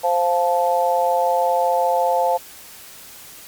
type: chord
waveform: sine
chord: F major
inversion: second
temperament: just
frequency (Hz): 523.8 / 698.5 / 873.1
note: C5 / F5 / A5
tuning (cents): +2 / 0 / -14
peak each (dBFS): -20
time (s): 0.03-2.38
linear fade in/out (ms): 20
effects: white hiss -41 dBFS RMS until 3.47 s + Opus 48 kbps